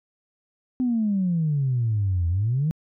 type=exponential two-way sweep; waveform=sine; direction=down then up; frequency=258.3 to 83 to 165.5 Hz; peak=-19 dBFS; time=0.8-2.71 s; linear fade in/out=0 ms; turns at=2.28 s; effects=tanh soft clip ceiling -15 dBFS